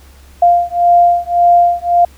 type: beating tone pair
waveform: sine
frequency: 697 / 698.8 Hz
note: F5 / F5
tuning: -4 / +1 cents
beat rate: 1.8 Hz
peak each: -10 dBFS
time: 0.42-2.05 s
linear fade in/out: 5 ms
effects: added 68 Hz sine -39 dBFS peak until 2.17 s + pink hiss -46 dBFS RMS until 2.17 s